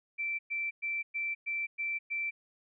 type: tone bursts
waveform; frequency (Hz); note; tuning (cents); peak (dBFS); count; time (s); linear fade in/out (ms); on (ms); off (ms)
sine; 2338; D7; -8; -31; 7; 0.18-2.31; 20; 210; 110
effects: none